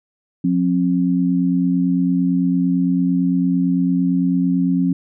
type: tone pair together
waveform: sine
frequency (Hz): 178.7 / 267.6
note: F3 / C4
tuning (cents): +40 / +39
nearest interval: perfect fifth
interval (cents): 699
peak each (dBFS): -17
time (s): 0.44-4.93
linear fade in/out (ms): 5
effects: none